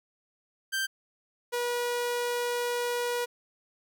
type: tone pair in turn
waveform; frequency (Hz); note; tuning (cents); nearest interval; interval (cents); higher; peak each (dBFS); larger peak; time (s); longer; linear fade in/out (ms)
sawtooth; 1568 / 483.4; G6 / B4; 0 / -37; octave + minor sixth; 2037; first; -24; neither; 0.72-0.87 / 1.52-3.26; second; 20
effects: none